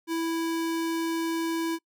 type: tone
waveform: square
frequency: 329.6 Hz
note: E4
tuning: in tune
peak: -27 dBFS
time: 0.07-1.79 s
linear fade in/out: 50 ms
effects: noise-tail reverb RT60 0.1 s tail -24 dB re dry